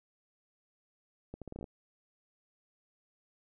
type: accelerating click train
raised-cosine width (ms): 2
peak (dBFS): -29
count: 9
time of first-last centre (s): 1.34-1.642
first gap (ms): 77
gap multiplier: 0.78
effects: none